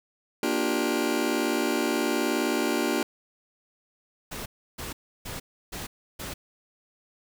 sawtooth chord, G minor seventh, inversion first, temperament just, 235.2 / 294 / 352.8 / 392 Hz, Bb3 / D4 / F4 / G4, +16 / +2 / +18 / 0 cents, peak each -26 / -24 / -25 / -27 dBFS, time 0.43-3.03 s, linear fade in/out 2 ms
pink noise bursts, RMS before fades -36 dBFS, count 5, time 4.31-6.34 s, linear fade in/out 10 ms, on 150 ms, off 320 ms
effects none

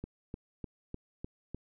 click train, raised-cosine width 3 ms, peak -26 dBFS, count 6, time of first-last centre 0.04-1.546 s, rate 3.32 Hz, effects none

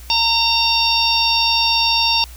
harmonic tone, 918 Hz, A#5, 27 cents flat, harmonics 1 / 3 / 4 / 5 / 6, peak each -20 / -20 / -20 / -20 / -20 dBFS, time 0.1-2.24 s, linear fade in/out 0 ms, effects added 60 Hz sine -35 dBFS peak until 2.36 s + white hiss -43 dBFS RMS until 2.36 s

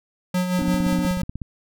square tone with tremolo, 181.4 Hz, F#3, 34 cents flat, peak -19 dBFS, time 0.34-1.22 s, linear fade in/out 5 ms, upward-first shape sine, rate 5.7 Hz, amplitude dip 50%
triangle chord, B diminished, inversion second, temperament equal, 174.61 / 246.9 / 293.7 Hz, F3 / B3 / D4, 0 / 0 / 0 cents, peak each -29 / -25 / -24 dBFS, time 0.59-1.07 s, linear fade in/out 0 ms
click train, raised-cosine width 5 ms, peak -18 dBFS, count 14, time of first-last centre 0.62-1.418 s, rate 16.3 Hz
effects none

